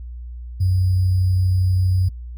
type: tone with sample-and-hold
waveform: sine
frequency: 92.5 Hz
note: F#2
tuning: in tune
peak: -14 dBFS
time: 0.6-2.09 s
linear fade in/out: 10 ms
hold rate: 4900 Hz
effects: added 60 Hz sine -30 dBFS peak until 2.37 s + Opus 48 kbps